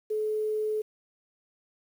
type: tone with quantisation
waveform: sine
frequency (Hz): 429.5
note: A4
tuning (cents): -42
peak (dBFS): -26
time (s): 0.1-0.82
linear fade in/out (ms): 10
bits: 9
effects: none